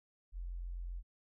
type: tone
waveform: sine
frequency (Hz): 43.82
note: F1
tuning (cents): +7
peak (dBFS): -39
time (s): 0.32-1.03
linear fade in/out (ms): 50
effects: none